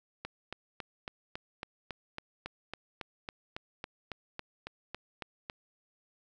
click train, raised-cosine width 0.3 ms, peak -22 dBFS, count 20, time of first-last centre 0.25-5.499 s, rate 3.62 Hz, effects none

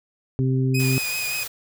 harmonic tone, 130.81 Hz, C3, in tune, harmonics 1 / 2 / 3, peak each -19 / -25 / -29 dBFS, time 0.39-0.98 s, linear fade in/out 0 ms
sawtooth tone with vibrato, 2489 Hz, D#7, in tune, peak -22 dBFS, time 0.74-1.44 s, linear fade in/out 10 ms, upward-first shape triangle, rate 5.2 Hz, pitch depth 33 cents each way
white band-stop noise, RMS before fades -32 dBFS, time 0.79-1.48 s, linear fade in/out 10 ms, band 200 to 370 Hz, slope 96 dB/octave
effects none

